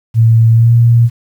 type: tone with pitch glide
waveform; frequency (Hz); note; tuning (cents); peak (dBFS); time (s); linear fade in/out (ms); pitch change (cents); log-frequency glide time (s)
sine; 113.7 to 117.57; A#2 to A#2; -43 to +15; -4; 0.14-1.1; 50; +58; 0.52-0.73
effects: 7-bit